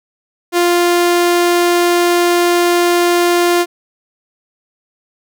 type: tone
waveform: sawtooth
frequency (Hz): 349.2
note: F4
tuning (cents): 0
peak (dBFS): -6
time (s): 0.52-3.66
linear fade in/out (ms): 50
effects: none